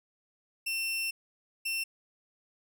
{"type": "tone bursts at uneven times", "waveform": "sawtooth", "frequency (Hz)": 2700, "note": "E7", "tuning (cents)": 41, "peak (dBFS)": -27, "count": 2, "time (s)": [[0.66, 1.11], [1.65, 1.84]], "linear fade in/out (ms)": 10, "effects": []}